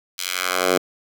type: tone with high-pass filter sweep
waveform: 10% pulse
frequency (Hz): 91.3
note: F#2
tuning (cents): -23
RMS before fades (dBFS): -22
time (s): 0.18-0.78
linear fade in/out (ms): 10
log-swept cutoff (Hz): 3900 to 360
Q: 0.98
effects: none